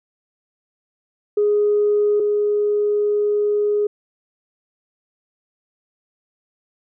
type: tone pair in turn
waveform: sine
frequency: 415.3 / 415.3 Hz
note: G#4 / G#4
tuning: 0 / 0 cents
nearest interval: unison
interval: 0 cents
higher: neither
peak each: -13 / -15 dBFS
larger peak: first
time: 1.37-2.2 / 2.2-3.87 s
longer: second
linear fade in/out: 5 ms
effects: tanh soft clip ceiling -9 dBFS